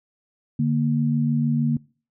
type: tone pair together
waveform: sine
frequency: 146.83 / 233.4 Hz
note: D3 / A#3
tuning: 0 / +2 cents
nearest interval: minor sixth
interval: 802 cents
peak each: -21 / -21 dBFS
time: 0.59-1.77 s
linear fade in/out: 5 ms
effects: noise-tail reverb RT60 0.4 s tail -23 dB re dry